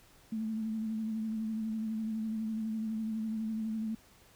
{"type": "tone with vibrato", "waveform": "sine", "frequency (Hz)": 220, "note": "A3", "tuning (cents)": 0, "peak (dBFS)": -32, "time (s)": [0.32, 3.95], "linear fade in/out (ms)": 5, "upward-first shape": "sine", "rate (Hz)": 12, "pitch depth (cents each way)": 32, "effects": ["pink hiss -61 dBFS RMS until 4.35 s"]}